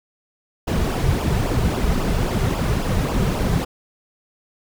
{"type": "noise with flanger", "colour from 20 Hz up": "brown", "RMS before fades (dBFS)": -20, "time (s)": [0.67, 3.65], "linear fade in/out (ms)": 10, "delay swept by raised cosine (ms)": [0.48, 3.78], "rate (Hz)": 3.7, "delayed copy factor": -0.7, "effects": []}